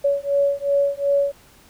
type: beating tone pair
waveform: sine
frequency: 562 / 564.7 Hz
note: C#5 / C#5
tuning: +24 / +32 cents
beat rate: 2.7 Hz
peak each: -20 dBFS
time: 0.04-1.32 s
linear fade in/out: 10 ms
effects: pink hiss -51 dBFS RMS until 1.69 s